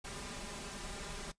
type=noise with comb filter; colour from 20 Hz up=pink; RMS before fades=-44 dBFS; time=0.04-1.32 s; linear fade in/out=10 ms; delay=5 ms; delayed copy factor=+0.75; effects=noise-tail reverb RT60 0.1 s tail -17 dB re dry + resampled to 22050 Hz